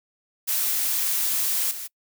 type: noise with level steps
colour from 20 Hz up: blue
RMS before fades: -24 / -34 dBFS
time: 0.47-1.88 s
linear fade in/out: 20 ms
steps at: 1.71 s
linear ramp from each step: 2 ms
effects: noise-tail reverb RT60 0.1 s tail -26 dB re dry